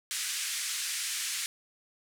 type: band-pass noise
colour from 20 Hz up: white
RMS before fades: -34 dBFS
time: 0.11-1.46 s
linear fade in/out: 0 ms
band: 1600 to 10000 Hz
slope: 24 dB/octave
effects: none